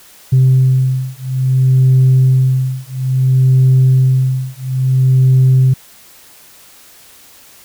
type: beating tone pair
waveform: sine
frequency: 130 / 130.59 Hz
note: C3 / C3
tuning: -11 / -3 cents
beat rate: 0.59 Hz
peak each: -10 dBFS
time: 0.32-5.74 s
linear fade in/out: 10 ms
effects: tanh soft clip ceiling -3 dBFS + white hiss -42 dBFS RMS until 7.64 s